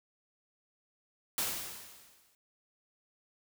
white noise with exponential decay, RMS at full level -31 dBFS, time 1.38-2.35 s, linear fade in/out 1 ms, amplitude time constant 210 ms, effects none

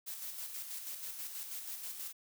blue noise with tremolo, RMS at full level -42 dBFS, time 0.06-2.13 s, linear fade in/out 20 ms, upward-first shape square, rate 6.2 Hz, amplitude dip 40%, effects none

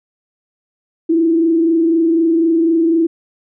sine tone with frequency modulation, 329.6 Hz, E4, in tune, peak -10 dBFS, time 1.09-3.07 s, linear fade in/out 10 ms, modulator 24 Hz, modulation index 0.47, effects none

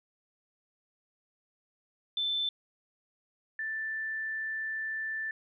sine tone pair in turn, 3532 / 1766 Hz, A7 / A6, +6 / +6 cents, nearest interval octave, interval 1200 cents, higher first, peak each -28 / -32 dBFS, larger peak first, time 2.17-2.49 / 3.59-5.31 s, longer second, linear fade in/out 2 ms, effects none

